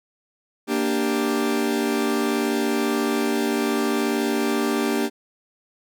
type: chord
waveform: 40% pulse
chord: G minor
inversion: first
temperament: equal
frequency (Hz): 233.1 / 293.7 / 392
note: Bb3 / D4 / G4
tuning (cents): 0 / 0 / 0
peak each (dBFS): -24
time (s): 0.67-5.1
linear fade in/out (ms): 50
effects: none